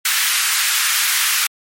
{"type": "high-pass noise", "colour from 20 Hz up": "pink", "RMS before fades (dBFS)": -17, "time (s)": [0.05, 1.47], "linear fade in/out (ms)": 5, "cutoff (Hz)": 1400, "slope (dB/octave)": 24, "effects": ["MP3 64 kbps"]}